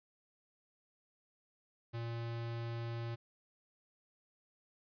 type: tone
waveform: square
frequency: 116.54 Hz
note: A#2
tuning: in tune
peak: -39 dBFS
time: 1.93-3.16 s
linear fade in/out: 20 ms
effects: resampled to 11025 Hz + 13-bit